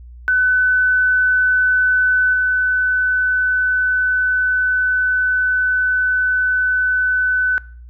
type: tone with level steps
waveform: sine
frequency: 1505 Hz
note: F#6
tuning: 29 cents sharp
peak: -12 / -14 dBFS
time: 0.28-7.58 s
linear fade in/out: 0 ms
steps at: 2.33 s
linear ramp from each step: 10 ms
effects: noise-tail reverb RT60 0.5 s tail -22 dB re dry + added 60 Hz sine -35 dBFS peak until 7.89 s